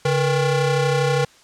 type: ring-modulated tone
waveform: 35% pulse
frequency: 313.6 Hz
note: D#4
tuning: 14 cents sharp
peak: -12 dBFS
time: 0.05-1.25 s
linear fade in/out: 5 ms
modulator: 173 Hz
effects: white hiss -51 dBFS RMS until 1.43 s + low-pass 7000 Hz 12 dB/octave